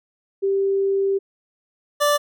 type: tone pair in turn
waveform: sine / 25% pulse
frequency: 392 / 585.6 Hz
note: G4 / D5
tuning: 0 / -5 cents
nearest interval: perfect fifth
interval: 695 cents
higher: second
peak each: -17 / -12 dBFS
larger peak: second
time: 0.42-1.19 / 2-2.18 s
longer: first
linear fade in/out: 20 ms
effects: none